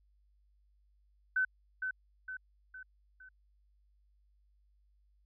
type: tone with echo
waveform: sine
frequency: 1518 Hz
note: F#6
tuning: 44 cents sharp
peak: -27 dBFS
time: 1.36-1.45 s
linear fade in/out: 5 ms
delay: 460 ms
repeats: 4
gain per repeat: -6 dB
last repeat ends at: 3.29 s
effects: added 50 Hz sine -66 dBFS peak until 5.25 s